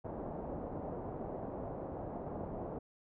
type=low-pass noise; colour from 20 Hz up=white; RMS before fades=-42 dBFS; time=0.04-2.79 s; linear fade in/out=10 ms; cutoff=720 Hz; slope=24 dB/octave; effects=none